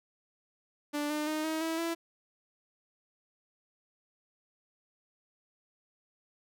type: tone with pitch steps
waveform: sawtooth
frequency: 293.7 / 301.3 / 309 / 317 / 325.1 / 333.5 Hz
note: D4 / D4 / D#4 / D#4 / E4 / E4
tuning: 0 / +44 / -12 / +32 / -24 / +20 cents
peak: -27 dBFS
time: 0.93-1.95 s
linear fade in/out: 20 ms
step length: 170 ms
effects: none